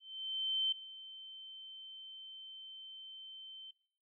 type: tone with ADSR envelope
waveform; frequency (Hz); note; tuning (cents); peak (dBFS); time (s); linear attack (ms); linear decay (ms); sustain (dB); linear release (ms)
sine; 3093; G7; -24; -29; 0-3.71; 720; 6; -18; 5
effects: noise-tail reverb RT60 0.5 s tail -20 dB re dry